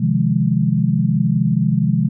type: chord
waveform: sine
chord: F minor seventh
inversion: second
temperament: equal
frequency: 130.81 / 155.56 / 174.61 / 207.7 Hz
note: C3 / Eb3 / F3 / Ab3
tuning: 0 / 0 / 0 / 0 cents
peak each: -19 dBFS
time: 0-2.09 s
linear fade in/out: 10 ms
effects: none